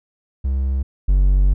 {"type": "tone pair in turn", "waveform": "triangle", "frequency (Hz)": [66.7, 47.34], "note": ["C2", "F#1"], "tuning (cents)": [34, 40], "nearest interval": "tritone", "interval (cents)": 594, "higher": "first", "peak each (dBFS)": [-15, -9], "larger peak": "second", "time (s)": [[0.44, 0.83], [1.08, 1.54]], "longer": "second", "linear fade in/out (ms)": 10, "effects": []}